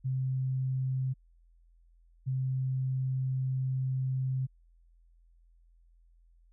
sine tone pair in turn, 130.81 / 130.81 Hz, C3 / C3, 0 / 0 cents, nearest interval unison, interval 0 cents, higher neither, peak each -28 / -28 dBFS, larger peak neither, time 0.04-1.14 / 2.26-4.47 s, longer second, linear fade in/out 20 ms, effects added 42 Hz sine -59 dBFS peak until 6.52 s

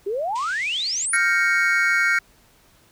sine exponential sweep, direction up, 377.1 to 11175 Hz, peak -22 dBFS, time 0.06-1.17 s, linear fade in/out 10 ms
pink band-pass noise, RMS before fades -40 dBFS, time 0.35-1.06 s, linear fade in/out 10 ms, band 2000 to 8600 Hz, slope 96 dB/octave
triangle chord, G half-diminished seventh, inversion third, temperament equal, 1396.9 / 1568 / 1864.7 / 2217 Hz, F6 / G6 / Bb6 / Db7, 0 / 0 / 0 / 0 cents, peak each -20 / -21 / -22 / -20 dBFS, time 1.13-2.19 s, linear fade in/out 5 ms
effects pink hiss -56 dBFS RMS until 2.91 s

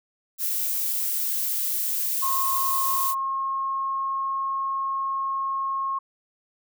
violet noise, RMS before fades -26 dBFS, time 0.38-3.15 s, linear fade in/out 50 ms
sine tone with pitch glide, 1076 to 1082.9 Hz, C6 to C#6, +48 to -41 cents, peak -24 dBFS, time 2.22-5.99 s, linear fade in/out 10 ms, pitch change +11 cents, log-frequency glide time 2.76-4.54 s
effects none

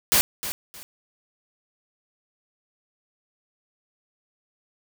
white noise with echo, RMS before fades -18 dBFS, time 0.12-0.21 s, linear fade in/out 0 ms, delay 310 ms, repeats 2, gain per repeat -12 dB, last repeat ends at 0.83 s, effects none

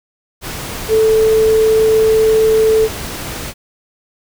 sine tone in noise, 439.9 Hz, A4, in tune, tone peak -8 dBFS, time 0.88-2.89 s, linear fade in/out 50 ms, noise pink, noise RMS -25 dBFS, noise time 0.41-3.54 s, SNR +14 dB, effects none

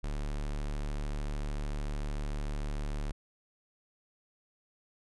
square tone, 36.71 Hz, D1, in tune, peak -33 dBFS, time 0.03-3.12 s, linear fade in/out 10 ms, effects resampled to 24000 Hz

